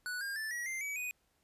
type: tone with pitch steps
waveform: square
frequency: 1478 / 1611.8 / 1757.6 / 1916.7 / 2090 / 2279 / 2486 Hz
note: F#6 / G6 / A6 / A#6 / C7 / C#7 / D#7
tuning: -2 / +48 / -2 / +48 / -2 / +47 / -2 cents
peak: -37 dBFS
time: 0.06-1.11 s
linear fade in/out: 0 ms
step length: 150 ms
effects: pink hiss -75 dBFS RMS until 1.43 s + resampled to 32000 Hz